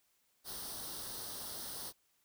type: noise with comb filter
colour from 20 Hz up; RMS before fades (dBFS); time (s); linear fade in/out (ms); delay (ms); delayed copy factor
white; -44; 0.44-1.93; 50; 0.21; +0.75
effects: white hiss -75 dBFS RMS until 2.24 s